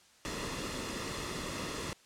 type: noise with comb filter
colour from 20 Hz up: pink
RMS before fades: -38 dBFS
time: 0.25-1.93 s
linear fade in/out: 0 ms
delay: 1.3 ms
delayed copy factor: -0.55
effects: white hiss -62 dBFS RMS until 2.05 s + low-pass 8000 Hz 12 dB/octave